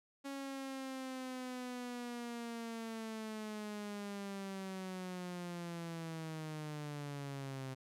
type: linear sweep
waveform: sawtooth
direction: down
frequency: 277.2 to 130.81 Hz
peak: -38 dBFS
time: 0.24-7.75 s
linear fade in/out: 20 ms
effects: low-pass 12000 Hz 12 dB/octave